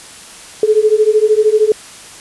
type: beating tone pair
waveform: sine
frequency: 423 / 436 Hz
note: G#4 / A4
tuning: +32 / -16 cents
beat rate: 13 Hz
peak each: -11 dBFS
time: 0.63-1.72 s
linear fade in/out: 2 ms
effects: white hiss -35 dBFS RMS until 2.2 s + resampled to 24000 Hz